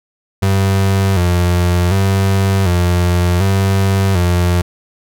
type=tone with vibrato; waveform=35% pulse; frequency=92.5 Hz; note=F#2; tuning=in tune; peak=-9 dBFS; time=0.42-4.62 s; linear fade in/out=10 ms; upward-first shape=square; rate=0.67 Hz; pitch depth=82 cents each way; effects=none